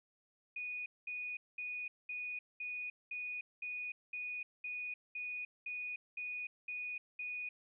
sine tone bursts, 2471 Hz, D#7, 13 cents flat, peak -39 dBFS, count 14, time 0.56-7.49 s, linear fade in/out 5 ms, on 300 ms, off 210 ms, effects none

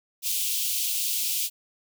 white high-pass noise, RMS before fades -27 dBFS, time 0.22-1.5 s, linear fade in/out 50 ms, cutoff 2600 Hz, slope 48 dB/octave, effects none

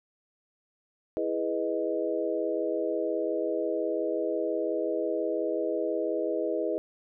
sine chord, E major seventh, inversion none, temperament equal, 329.6 / 415.3 / 493.9 / 622.3 Hz, E4 / G#4 / B4 / D#5, 0 / 0 / 0 / 0 cents, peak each -32 dBFS, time 1.17-6.78 s, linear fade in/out 0 ms, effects none

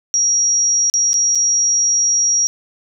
sine tone with dropouts, 5680 Hz, F8, 28 cents sharp, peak -12 dBFS, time 0.14-2.47 s, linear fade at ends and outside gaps 0 ms, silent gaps 0.899-0.939 / 1.132-1.141 / 1.35-1.355 s, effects none

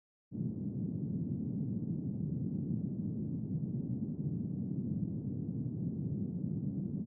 white band-pass noise, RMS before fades -37 dBFS, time 0.31-7.06 s, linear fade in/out 50 ms, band 120 to 220 Hz, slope 24 dB/octave, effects none

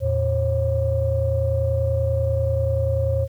sine tone cluster, 81.6 / 111.9 / 541 Hz, E2 / A2 / C#5, -17 / +30 / -42 cents, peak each -22 dBFS, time 0-3.28 s, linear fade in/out 50 ms, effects tanh soft clip ceiling -10 dBFS + 9-bit

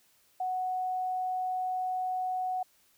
sine tone, 740 Hz, F#5, in tune, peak -29 dBFS, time 0.4-2.63 s, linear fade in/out 5 ms, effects white hiss -66 dBFS RMS until 2.97 s

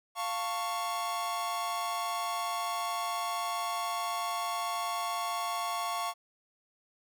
45% pulse chord, F augmented, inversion none, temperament equal with one note detuned, 698.5 / 892.8 / 1108.7 Hz, F5 / A5 / C#6, 0 / +25 / 0 cents, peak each -36 / -39 / -34 dBFS, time 0.15-6.14 s, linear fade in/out 50 ms, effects none

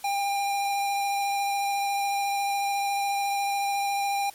square tone with vibrato, 800 Hz, G5, 35 cents sharp, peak -25 dBFS, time 0.04-4.3 s, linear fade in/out 5 ms, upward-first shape sine, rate 14 Hz, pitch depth 10 cents each way, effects white hiss -50 dBFS RMS until 4.34 s + MP3 64 kbps

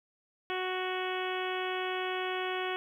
harmonic tone, 370 Hz, F#4, in tune, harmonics 1 / 2 / 3 / 4 / 5 / 6 / 7 / 8 / 9, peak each -35 / -38 / -40 / -41 / -42 / -43 / -43 / -44 / -45 dBFS, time 0.5-2.76 s, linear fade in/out 0 ms, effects 11-bit

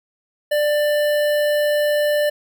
square tone with notch filter, 592 Hz, D5, 14 cents sharp, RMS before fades -18 dBFS, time 0.51-2.3 s, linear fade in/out 10 ms, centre 6500 Hz, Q 0.89, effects none

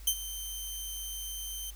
10% pulse tone with ADSR envelope, 3106 Hz, G7, 17 cents flat, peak -14 dBFS, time 0.07-1.71 s, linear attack 6 ms, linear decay 64 ms, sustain -15 dB, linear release 13 ms, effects added 50 Hz sine -44 dBFS peak until 1.75 s + white hiss -56 dBFS RMS until 1.75 s

